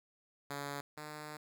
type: tone pair in turn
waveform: 5% pulse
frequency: 142.3 / 151.24 Hz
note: C#3 / D#3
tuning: +46 / -49 cents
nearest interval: minor second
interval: 105 cents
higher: second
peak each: -28 / -33 dBFS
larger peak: first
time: 0.5-0.81 / 0.97-1.37 s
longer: second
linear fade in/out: 5 ms
effects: none